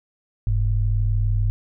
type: tone pair together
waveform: sine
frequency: 43.54 / 103.83 Hz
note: F1 / G#2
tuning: -5 / 0 cents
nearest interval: octave + minor third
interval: 1505 cents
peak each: -20 dBFS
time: 0.47-1.5 s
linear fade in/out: 0 ms
effects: none